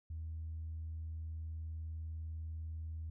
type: tone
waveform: sine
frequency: 80.1 Hz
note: E2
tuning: 49 cents flat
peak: -39 dBFS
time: 0.1-3.1 s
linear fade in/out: 5 ms
effects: tanh soft clip ceiling -36 dBFS